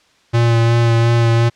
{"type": "tone with vibrato", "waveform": "square", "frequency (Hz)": 116.54, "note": "A#2", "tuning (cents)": 0, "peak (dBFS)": -11, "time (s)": [0.33, 1.5], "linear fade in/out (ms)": 20, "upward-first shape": "sine", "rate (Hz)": 2.8, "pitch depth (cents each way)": 17, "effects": ["white hiss -54 dBFS RMS until 1.55 s", "low-pass 5000 Hz 12 dB/octave"]}